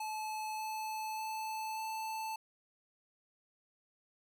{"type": "tone with pitch steps", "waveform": "square", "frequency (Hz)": [864, 869.5, 875, 880.6], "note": ["A5", "A5", "A5", "A5"], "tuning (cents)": [-32, -21, -10, 1], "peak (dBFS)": -38, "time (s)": [0, 2.36], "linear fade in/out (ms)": 5, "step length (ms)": 590, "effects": []}